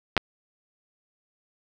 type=clicks; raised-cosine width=0.3 ms; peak=-5 dBFS; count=2; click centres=0.167 / 0.177 s; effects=none